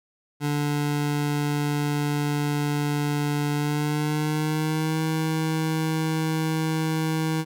25% pulse tone with pitch glide, 146.4 to 158.73 Hz, D3 to D#3, -5 to +35 cents, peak -19 dBFS, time 0.4-7.45 s, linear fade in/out 50 ms, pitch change +140 cents, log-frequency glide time 3.53-5.01 s, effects none

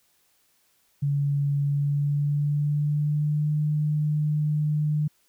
sine tone with pitch glide, 142.3 to 150.76 Hz, C#3 to D3, +46 to +46 cents, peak -21 dBFS, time 1.02-5.08 s, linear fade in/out 10 ms, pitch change +100 cents, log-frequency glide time 1.62-3.54 s, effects white hiss -66 dBFS RMS until 5.28 s

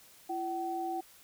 sine tone pair together, 338.5 / 760 Hz, E4 / F#5, +46 / +46 cents, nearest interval octave + major second, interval 1400 cents, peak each -37 / -34 dBFS, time 0.29-1.01 s, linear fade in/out 10 ms, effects white hiss -58 dBFS RMS until 1.23 s

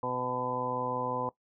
harmonic tone with a mistuned harmonic, 125.6 Hz, B2, 30 cents sharp, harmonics 1 / 2 / 3 / 4 / 5 / 6 / 7 / 8, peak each -42 / -40 / -44 / -35 / -44 / -43 / -37 / -35 dBFS, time 0.03-1.29 s, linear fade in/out 2 ms, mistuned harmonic 6, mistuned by +27 cents, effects noise-tail reverb RT60 0.1 s tail -18 dB re dry

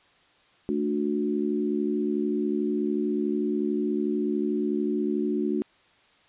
sine chord, D major, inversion second, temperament equal with one note detuned, 220 / 293.7 / 364.7 Hz, A3 / D4 / F#4, 0 / 0 / -25 cents, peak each -28 dBFS, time 0.69-5.62 s, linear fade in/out 0 ms, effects white hiss -60 dBFS RMS until 6.28 s + resampled to 8000 Hz

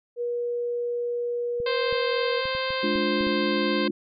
sine tone, 480 Hz, B4, 49 cents flat, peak -25 dBFS, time 0.16-2.43 s, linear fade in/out 50 ms
clicks, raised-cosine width 5 ms, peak -28 dBFS, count 8, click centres 1.602 / 1.926 / 2.455 / 2.551 / 2.705 / 2.957 / 3.209 / 3.269 s
harmonic tone, 523.3 Hz, C5, in tune, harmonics 1 / 2 / 3 / 4 / 5 / 6 / 7 / 8 / 9, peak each -29 / -32 / -34 / -35 / -36 / -37 / -37 / -38 / -39 dBFS, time 1.66-3.88 s, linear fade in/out 5 ms
sine chord, D diminished, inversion second, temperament just, 211.4 / 293.7 / 352.4 Hz, Ab3 / D4 / F4, +31 / 0 / +16 cents, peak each -28 dBFS, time 2.83-3.91 s, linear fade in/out 5 ms
effects none

